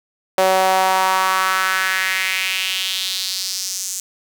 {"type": "tone with high-pass filter sweep", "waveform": "sawtooth", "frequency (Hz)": 188.4, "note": "F#3", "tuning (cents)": 32, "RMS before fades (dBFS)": -19, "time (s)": [0.38, 4], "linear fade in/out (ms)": 0, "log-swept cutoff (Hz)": [580, 7000], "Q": 3, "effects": []}